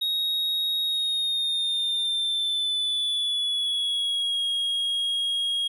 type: tone with pitch glide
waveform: triangle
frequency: 3767 to 3279 Hz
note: A#7 to G#7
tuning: +17 to -23 cents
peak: -22 dBFS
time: 0.01-5.68 s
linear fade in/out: 10 ms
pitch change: -240 cents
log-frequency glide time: 0.83-4.44 s
effects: none